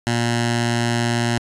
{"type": "tone with notch filter", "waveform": "10% pulse", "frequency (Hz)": 118.2, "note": "A#2", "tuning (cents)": 24, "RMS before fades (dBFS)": -20, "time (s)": [0.07, 1.38], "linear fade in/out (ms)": 0, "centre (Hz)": 480, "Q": 1.1, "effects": ["resampled to 22050 Hz"]}